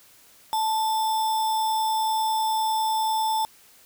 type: tone with sample-and-hold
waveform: sine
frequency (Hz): 879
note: A5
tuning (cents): -2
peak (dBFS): -21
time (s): 0.53-3.45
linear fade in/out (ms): 0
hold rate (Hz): 4410
effects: white hiss -54 dBFS RMS until 3.85 s